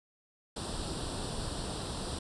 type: noise with comb filter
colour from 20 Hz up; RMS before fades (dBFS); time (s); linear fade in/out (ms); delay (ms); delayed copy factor
pink; -37; 0.56-2.19; 5; 0.23; +0.75
effects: resampled to 24000 Hz